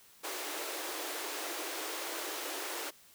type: high-pass noise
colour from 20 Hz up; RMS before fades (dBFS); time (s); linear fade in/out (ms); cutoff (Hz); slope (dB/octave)
pink; -39; 0.23-2.91; 20; 300; 96
effects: white hiss -60 dBFS RMS until 3.14 s